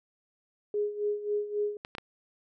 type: tone with tremolo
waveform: sine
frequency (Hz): 415.3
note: G#4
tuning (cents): 0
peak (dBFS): -25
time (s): 0.74-1.77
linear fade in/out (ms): 2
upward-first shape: sine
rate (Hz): 3.7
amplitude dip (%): 75
type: clicks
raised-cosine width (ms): 0.3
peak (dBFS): -21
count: 3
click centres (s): 1.849 / 1.951 / 1.983
effects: none